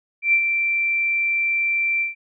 sine tone with ADSR envelope, 2349 Hz, D7, in tune, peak -12 dBFS, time 0.22-2.15 s, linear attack 110 ms, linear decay 73 ms, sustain -6 dB, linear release 140 ms, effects none

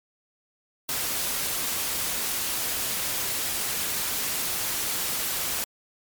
white noise, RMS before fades -28 dBFS, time 0.89-5.64 s, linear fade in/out 0 ms, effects MP3 96 kbps

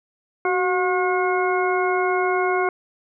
harmonic tone with a mistuned harmonic, 360.7 Hz, F#4, 44 cents flat, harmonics 1 / 2 / 3 / 4 / 6, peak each -21 / -24 / -26 / -27 / -29 dBFS, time 0.45-2.69 s, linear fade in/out 2 ms, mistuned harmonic 1, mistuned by +55 cents, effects none

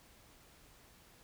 silence, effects pink hiss -62 dBFS RMS until 1.23 s

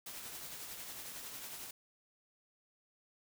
white noise with tremolo, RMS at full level -45 dBFS, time 0.06-1.71 s, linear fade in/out 5 ms, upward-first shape triangle, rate 11 Hz, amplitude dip 40%, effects none

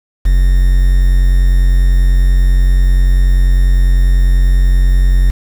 triangle tone with quantisation, 45.11 Hz, F#1, 43 cents flat, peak -4 dBFS, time 0.25-5.31 s, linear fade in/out 10 ms, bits 5, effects none

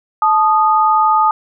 sine tone pair together, 870 / 1236.1 Hz, A5 / D#6, -20 / -12 cents, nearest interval tritone, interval 608 cents, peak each -12 dBFS, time 0.22-1.31 s, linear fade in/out 2 ms, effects none

